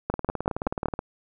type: two click trains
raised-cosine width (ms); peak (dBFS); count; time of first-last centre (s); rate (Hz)
1; -14 / -10; 17 / 5; 0.14-0.991 / 0.1-0.858; 18.8 / 5.28
effects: none